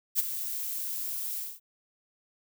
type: noise with ADSR envelope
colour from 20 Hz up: violet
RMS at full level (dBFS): -23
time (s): 0.15-1.6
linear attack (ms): 43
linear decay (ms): 18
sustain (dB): -11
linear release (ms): 220
effects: none

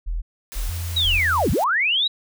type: tone bursts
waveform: sine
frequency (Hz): 40.72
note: E1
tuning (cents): -20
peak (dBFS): -22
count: 3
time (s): 0.06-1.2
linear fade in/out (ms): 20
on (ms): 160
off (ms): 330
type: noise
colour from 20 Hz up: white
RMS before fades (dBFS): -36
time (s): 0.52-1.64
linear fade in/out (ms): 0
type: tone with pitch glide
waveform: sine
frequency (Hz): 85.5 to 84.03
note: F2 to E2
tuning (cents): -36 to +34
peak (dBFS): -25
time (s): 0.66-1.5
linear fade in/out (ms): 50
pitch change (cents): -30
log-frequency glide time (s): 1.01-1.25
type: linear two-way sweep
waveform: sine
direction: down then up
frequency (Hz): 3951 to 44.62 to 3951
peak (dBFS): -17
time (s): 0.96-2.08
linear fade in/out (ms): 10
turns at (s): 1.51
effects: none

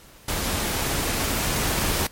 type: noise with level ramp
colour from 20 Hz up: pink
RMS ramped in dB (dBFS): -26 to -23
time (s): 0.28-2.07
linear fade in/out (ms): 5
effects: pink hiss -49 dBFS RMS until 2.11 s + MP3 64 kbps

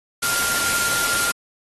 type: tone in noise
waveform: sine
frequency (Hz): 1396.9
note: F6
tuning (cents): 0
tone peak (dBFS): -24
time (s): 0.22-1.32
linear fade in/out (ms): 10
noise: white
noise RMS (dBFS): -22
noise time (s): 0.22-1.32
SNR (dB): -5
effects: AAC 32 kbps

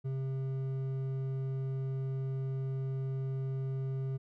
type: tone with hard clipping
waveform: triangle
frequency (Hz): 133.5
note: C3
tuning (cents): +35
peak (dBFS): -34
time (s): 0.04-4.18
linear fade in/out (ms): 20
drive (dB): 10
effects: none

